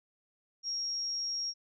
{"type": "tone", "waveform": "sine", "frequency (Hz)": 5588, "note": "F8", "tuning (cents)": 0, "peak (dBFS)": -32, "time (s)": [0.63, 1.54], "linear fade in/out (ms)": 50, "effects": []}